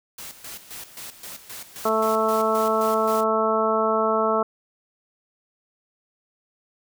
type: noise with tremolo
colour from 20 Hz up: white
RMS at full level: -37 dBFS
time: 0.18-3.24 s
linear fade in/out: 5 ms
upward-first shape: square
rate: 3.8 Hz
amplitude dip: 70%
type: harmonic tone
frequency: 220 Hz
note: A3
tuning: in tune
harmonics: 1 / 2 / 3 / 4 / 5 / 6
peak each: -29 / -24 / -24 / -29 / -26 / -25 dBFS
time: 1.85-4.43 s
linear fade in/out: 5 ms
effects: none